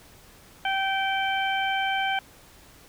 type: harmonic tone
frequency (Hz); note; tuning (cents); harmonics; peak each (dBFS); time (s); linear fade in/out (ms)
776; G5; -18; 1 / 2 / 3 / 4; -26 / -29 / -31 / -32; 0.65-2.19; 2
effects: pink hiss -52 dBFS RMS until 2.88 s